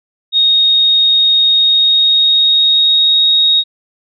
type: tone with pitch glide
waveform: sine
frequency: 3729 to 3759 Hz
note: A#7 to A#7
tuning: 0 to +14 cents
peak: -7 dBFS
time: 0.32-3.64 s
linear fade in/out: 50 ms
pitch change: +14 cents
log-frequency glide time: 1.51-3.21 s
effects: none